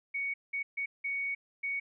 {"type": "tone bursts at uneven times", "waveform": "sine", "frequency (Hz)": 2232, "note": "C#7", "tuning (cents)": 11, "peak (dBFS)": -31, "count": 5, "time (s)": [[0.14, 0.34], [0.53, 0.63], [0.77, 0.86], [1.04, 1.35], [1.63, 1.8]], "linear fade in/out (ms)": 10, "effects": []}